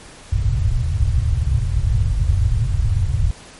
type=low-pass noise; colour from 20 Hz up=white; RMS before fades=-17 dBFS; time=0.32-3.31 s; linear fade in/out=5 ms; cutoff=120 Hz; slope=48 dB/octave; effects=pink hiss -41 dBFS RMS until 3.59 s + MP3 48 kbps